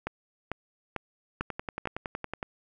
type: two click trains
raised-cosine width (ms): 0.5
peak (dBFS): -18 / -16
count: 12 / 5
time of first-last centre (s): 1.41-2.429 / 0.07-1.856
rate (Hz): 10.8 / 2.24
effects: none